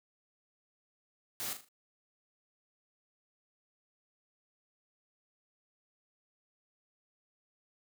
white noise with echo, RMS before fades -38 dBFS, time 1.4-1.53 s, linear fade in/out 0 ms, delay 39 ms, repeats 4, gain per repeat -8 dB, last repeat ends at 1.686 s, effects none

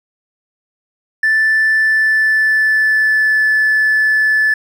triangle tone with pitch glide, 1760 to 1737.8 Hz, A6 to A6, 0 to -22 cents, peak -7 dBFS, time 1.23-4.54 s, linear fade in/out 5 ms, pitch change -22 cents, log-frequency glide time 1.76-3.47 s, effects tanh soft clip ceiling -6 dBFS

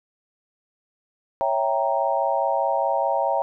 sine chord, C# diminished seventh, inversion none, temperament equal, 554.4 / 659.3 / 784 / 932.3 Hz, C#5 / E5 / G5 / Bb5, 0 / 0 / 0 / 0 cents, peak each -25 dBFS, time 1.41-3.42 s, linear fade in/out 0 ms, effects none

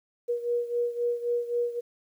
sine beating tone pair, 477.6 / 481.4 Hz, A#4 / B4, +42 / -44 cents, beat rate 3.8 Hz, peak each -27 / -31 dBFS, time 0.28-1.81 s, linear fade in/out 20 ms, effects 10-bit

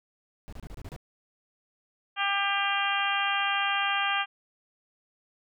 brown noise bursts, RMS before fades -40 dBFS, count 7, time 0.48-0.963 s, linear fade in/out 0 ms, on 45 ms, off 28 ms
harmonic tone, 398.4 Hz, G4, 28 cents sharp, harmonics 2 / 3 / 4 / 5 / 6 / 7 / 8, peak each -31 / -31 / -31 / -36 / -34 / -32 / -34 dBFS, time 2.16-4.26 s, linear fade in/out 50 ms
effects none

